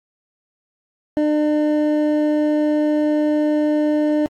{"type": "tone pair together", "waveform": "triangle", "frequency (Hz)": [301.3, 602], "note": ["D4", "D5"], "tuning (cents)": [44, 43], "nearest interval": "octave", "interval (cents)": 1199, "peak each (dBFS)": [-14, -19], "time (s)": [1.17, 4.26], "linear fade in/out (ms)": 0, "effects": ["AAC 64 kbps"]}